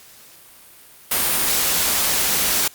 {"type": "band-stop noise", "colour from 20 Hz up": "white", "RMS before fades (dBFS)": -19, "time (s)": [1.11, 2.68], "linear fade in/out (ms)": 5, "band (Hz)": [100, 140], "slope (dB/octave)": 96, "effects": ["white hiss -46 dBFS RMS until 2.74 s", "Opus 48 kbps"]}